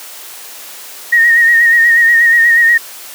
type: tone with vibrato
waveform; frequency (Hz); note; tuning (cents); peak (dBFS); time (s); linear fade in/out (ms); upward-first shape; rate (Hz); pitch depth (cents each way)
sine; 1864.7; A#6; 0; -5; 1.12-2.78; 10; sine; 8.3; 39
effects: white hiss -31 dBFS RMS until 3.14 s + high-pass 400 Hz 12 dB/octave